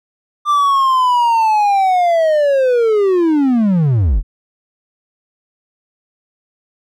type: linear sweep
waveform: triangle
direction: down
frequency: 1190 to 32.7 Hz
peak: -8 dBFS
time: 0.45-4.23 s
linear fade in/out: 50 ms
effects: none